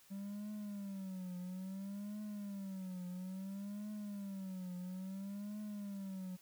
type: tone with vibrato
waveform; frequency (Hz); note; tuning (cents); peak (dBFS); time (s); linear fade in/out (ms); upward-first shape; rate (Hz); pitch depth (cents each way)
triangle; 194.5; G3; -13; -40; 0.1-6.37; 20; triangle; 0.59; 150
effects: white hiss -65 dBFS RMS until 6.41 s